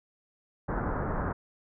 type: low-pass noise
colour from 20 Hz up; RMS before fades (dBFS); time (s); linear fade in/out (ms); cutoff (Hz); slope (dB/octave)
pink; -31; 0.68-1.33; 10; 1600; 48
effects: none